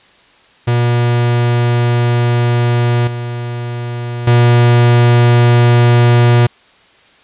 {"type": "tone with level steps", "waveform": "45% pulse", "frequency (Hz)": 120, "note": "B2", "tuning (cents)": -49, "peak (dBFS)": [-10, -19, -6], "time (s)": [0.67, 6.47], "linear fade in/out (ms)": 10, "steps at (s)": [3.07, 4.27], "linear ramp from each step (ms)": 5, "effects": ["white hiss -47 dBFS RMS until 7.23 s", "resampled to 8000 Hz"]}